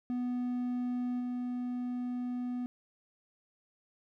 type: tone with level steps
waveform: triangle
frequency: 246.9 Hz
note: B3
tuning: in tune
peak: -29 / -31 dBFS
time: 0.1-2.66 s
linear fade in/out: 0 ms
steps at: 1.19 s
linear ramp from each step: 20 ms
effects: none